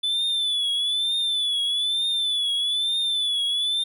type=tone with vibrato; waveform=triangle; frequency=3482 Hz; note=A7; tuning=19 cents flat; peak=-20 dBFS; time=0.03-3.84 s; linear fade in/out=10 ms; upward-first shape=triangle; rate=1.1 Hz; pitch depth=88 cents each way; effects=none